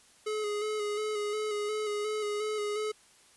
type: tone with vibrato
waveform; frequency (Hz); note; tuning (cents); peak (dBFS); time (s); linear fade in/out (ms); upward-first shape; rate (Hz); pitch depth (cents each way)
square; 421.9; G#4; +27; -31; 0.26-2.92; 10; square; 2.8; 26
effects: white hiss -60 dBFS RMS until 3.36 s + resampled to 24000 Hz